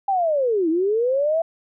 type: linear two-way sweep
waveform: sine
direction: down then up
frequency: 806 to 311.1 to 671 Hz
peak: -17 dBFS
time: 0.08-1.42 s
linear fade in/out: 5 ms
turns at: 0.69 s
effects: none